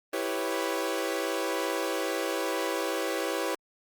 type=chord; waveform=sawtooth; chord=C# half-diminished seventh; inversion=first; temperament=equal; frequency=329.6 / 392 / 493.9 / 554.4 Hz; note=E4 / G4 / B4 / C#5; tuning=0 / 0 / 0 / 0 cents; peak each=-30 dBFS; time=0.13-3.55 s; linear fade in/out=5 ms; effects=Opus 32 kbps